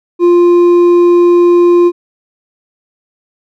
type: tone with hard clipping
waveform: sine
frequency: 349.2 Hz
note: F4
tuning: in tune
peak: -5 dBFS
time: 0.19-1.92 s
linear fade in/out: 50 ms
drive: 4 dB
effects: none